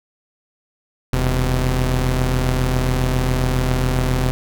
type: tone pair together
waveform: sawtooth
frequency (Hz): 40.05 / 127.5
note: E1 / C3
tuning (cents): -49 / -44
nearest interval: octave + minor sixth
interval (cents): 2005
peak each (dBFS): -15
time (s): 1.13-4.31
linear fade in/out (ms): 0
effects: none